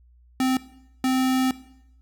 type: tone bursts at uneven times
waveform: square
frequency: 259.6 Hz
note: C4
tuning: 13 cents flat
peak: -20 dBFS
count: 2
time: 0.4-0.57 / 1.04-1.51 s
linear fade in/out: 2 ms
effects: noise-tail reverb RT60 0.8 s tail -17 dB re dry + added 60 Hz sine -52 dBFS peak until 2.01 s